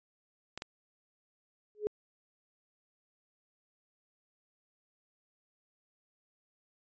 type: clicks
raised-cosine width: 0.2 ms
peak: -22 dBFS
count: 2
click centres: 0.576 / 0.621 s
type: tone with exponential growth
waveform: sine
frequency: 420.6 Hz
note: G#4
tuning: 22 cents sharp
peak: -24 dBFS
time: 1.75-1.87 s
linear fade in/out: 0 ms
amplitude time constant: 25 ms
effects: resampled to 16000 Hz